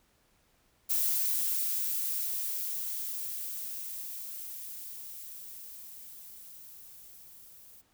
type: noise with level ramp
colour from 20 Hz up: violet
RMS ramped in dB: -28 to -54 dBFS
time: 0.89-7.82 s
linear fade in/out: 20 ms
effects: pink hiss -69 dBFS RMS until 7.93 s